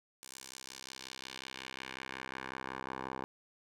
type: tone with band-pass filter sweep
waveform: 10% pulse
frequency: 65.5 Hz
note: C2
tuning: 2 cents sharp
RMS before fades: -45 dBFS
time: 0.23-3.24 s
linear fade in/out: 0 ms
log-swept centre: 8400 to 860 Hz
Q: 1.2
effects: none